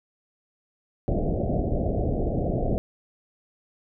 pink low-pass noise, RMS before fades -25 dBFS, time 1.08-2.78 s, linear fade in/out 0 ms, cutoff 720 Hz, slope 96 dB/octave, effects none

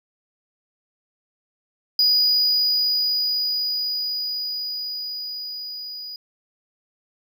triangle tone with level ramp, 4922 Hz, D#8, 20 cents flat, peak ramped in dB -13 to -31 dBFS, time 1.99-6.16 s, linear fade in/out 2 ms, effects none

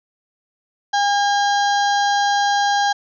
harmonic tone, 810 Hz, G#5, 43 cents flat, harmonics 1 / 2 / 4 / 5 / 6 / 7 / 8, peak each -16 / -22 / -28 / -30 / -32 / -33 / -34 dBFS, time 0.93-2.93 s, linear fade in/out 10 ms, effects none

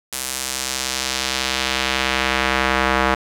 square tone with band-pass filter sweep, 65.41 Hz, C2, in tune, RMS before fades -21 dBFS, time 0.12-3.15 s, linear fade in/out 10 ms, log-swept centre 10000 to 1300 Hz, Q 0.94, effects 7-bit

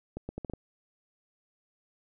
accelerating click train, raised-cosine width 2 ms, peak -23 dBFS, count 6, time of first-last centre 0.17-0.536 s, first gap 120 ms, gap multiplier 0.75, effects none

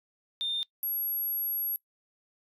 sine tone pair in turn, 3618 / 11486 Hz, A7 / F9, +48 / +47 cents, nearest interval octave + minor sixth, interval 1999 cents, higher second, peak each -27 dBFS, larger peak neither, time 0.41-0.63 / 0.83-1.76 s, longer second, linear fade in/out 0 ms, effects noise-tail reverb RT60 0.1 s tail -22 dB re dry + tanh soft clip ceiling -25 dBFS

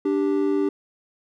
triangle tone pair together, 293.1 / 392 Hz, D4 / G4, -3 / 0 cents, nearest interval perfect fourth, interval 503 cents, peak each -20 dBFS, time 0.05-0.69 s, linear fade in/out 5 ms, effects none

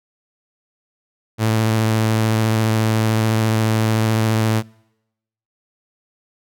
sawtooth tone with vibrato, 110.6 Hz, A2, 9 cents sharp, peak -11 dBFS, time 1.38-4.63 s, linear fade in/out 50 ms, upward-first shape triangle, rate 14 Hz, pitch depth 18 cents each way, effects noise-tail reverb RT60 0.9 s tail -26 dB re dry

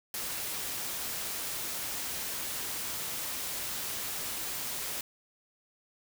white noise, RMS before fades -36 dBFS, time 0.14-5.01 s, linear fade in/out 2 ms, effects none

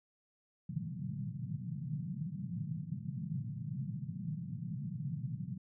pink band-pass noise, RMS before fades -40 dBFS, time 0.69-5.58 s, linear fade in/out 5 ms, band 120 to 190 Hz, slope 48 dB/octave, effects none

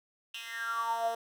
10% pulse tone with high-pass filter sweep, 230.3 Hz, A#3, 21 cents flat, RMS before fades -34 dBFS, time 0.34-1.15 s, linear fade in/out 5 ms, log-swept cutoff 2800 to 570 Hz, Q 9.5, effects none

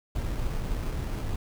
brown noise with sample-and-hold, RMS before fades -30 dBFS, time 0.15-1.36 s, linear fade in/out 5 ms, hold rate 3675 Hz, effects none

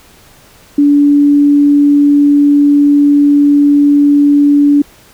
sine tone, 288.2 Hz, D4, 33 cents flat, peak -4 dBFS, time 0.78-4.82 s, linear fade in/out 5 ms, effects pink hiss -42 dBFS RMS until 5.13 s

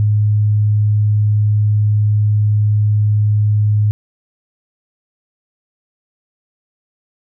sine tone, 105.2 Hz, G#2, 23 cents sharp, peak -10 dBFS, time 0-3.91 s, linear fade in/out 0 ms, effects none

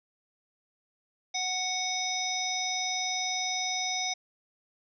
harmonic tone, 740 Hz, F#5, in tune, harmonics 1 / 3 / 5 / 7 / 8, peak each -35 / -35 / -35 / -35 / -35 dBFS, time 1.34-4.14 s, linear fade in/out 10 ms, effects none

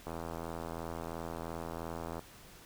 click train, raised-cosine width 1 ms, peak -26 dBFS, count 177, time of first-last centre 0.07-2.193 s, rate 82.9 Hz, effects pink hiss -55 dBFS RMS until 2.65 s

